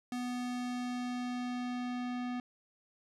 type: tone with low-pass filter sweep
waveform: square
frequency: 246.9 Hz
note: B3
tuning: in tune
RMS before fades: -37 dBFS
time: 0.12-2.4 s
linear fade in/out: 2 ms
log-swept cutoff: 10000 to 3100 Hz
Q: 0.74
effects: none